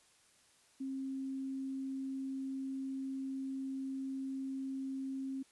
sine tone, 267.6 Hz, C4, 39 cents sharp, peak -37 dBFS, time 0.8-5.43 s, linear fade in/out 10 ms, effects white hiss -67 dBFS RMS until 5.51 s + resampled to 24000 Hz

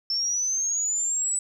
sine linear sweep, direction up, 5350 to 7970 Hz, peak -23 dBFS, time 0.1-1.39 s, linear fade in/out 2 ms, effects 9-bit

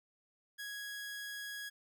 sawtooth tone, 1661.2 Hz, G#6, in tune, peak -38 dBFS, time 0.58-1.7 s, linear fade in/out 20 ms, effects none

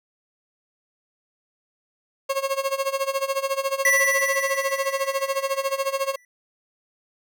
30% pulse tone with tremolo, 544 Hz, C#5, 33 cents flat, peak -17 dBFS, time 2.29-6.16 s, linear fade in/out 10 ms, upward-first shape sine, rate 14 Hz, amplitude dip 85%
square tone with exponential decay, 1970 Hz, B6, 5 cents flat, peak -16 dBFS, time 3.85-6.25 s, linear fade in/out 2 ms, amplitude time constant 520 ms
effects none

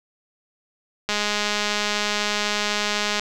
click train, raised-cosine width 0.2 ms, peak -6 dBFS, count 439, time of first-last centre 1.09-3.196 s, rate 208 Hz, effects none

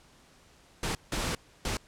pink noise bursts at uneven times, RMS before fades -31 dBFS, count 3, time 0.83-0.95 / 1.12-1.35 / 1.65-1.77 s, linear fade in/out 2 ms, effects pink hiss -59 dBFS RMS until 1.87 s + low-pass 9000 Hz 12 dB/octave

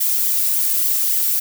violet noise with flanger, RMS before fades -18 dBFS, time 0-1.4 s, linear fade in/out 10 ms, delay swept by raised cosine 0.73 to 2.13 ms, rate 3.5 Hz, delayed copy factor -0.55, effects none

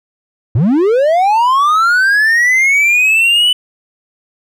triangle linear sweep, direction up, 96.9 to 3003 Hz, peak -6 dBFS, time 0.55-3.53 s, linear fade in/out 5 ms, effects none

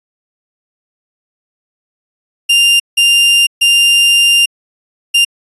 40% pulse tone bursts at uneven times, 2794 Hz, F7, in tune, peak -5 dBFS, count 4, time 2.49-2.8 / 2.97-3.47 / 3.61-4.46 / 5.14-5.25 s, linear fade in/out 10 ms, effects resampled to 24000 Hz

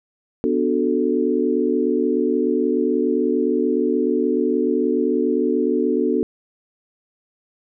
sine chord, B minor seventh, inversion none, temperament equal, 246.9 / 293.7 / 370 / 440 Hz, B3 / D4 / F#4 / A4, 0 / 0 / 0 / 0 cents, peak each -22 dBFS, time 0.44-6.23 s, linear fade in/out 0 ms, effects none

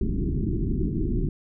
pink low-pass noise, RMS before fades -25 dBFS, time 0.01-1.29 s, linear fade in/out 5 ms, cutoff 390 Hz, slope 96 dB/octave, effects none

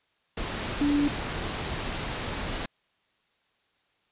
sine tone in noise, 289.1 Hz, D4, 27 cents flat, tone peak -21 dBFS, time 0.81-1.08 s, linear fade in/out 5 ms, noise pink, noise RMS -32 dBFS, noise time 0.37-2.66 s, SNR +8 dB, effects white hiss -70 dBFS RMS until 4.11 s + resampled to 8000 Hz

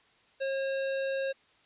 square tone, 540 Hz, C#5, 45 cents flat, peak -30 dBFS, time 0.4-1.33 s, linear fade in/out 20 ms, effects white hiss -64 dBFS RMS until 1.65 s + resampled to 8000 Hz

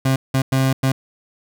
30% pulse tone bursts at uneven times, 132.8 Hz, C3, 26 cents sharp, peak -12 dBFS, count 4, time 0.05-0.16 / 0.34-0.42 / 0.52-0.73 / 0.83-0.92 s, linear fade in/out 5 ms, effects none

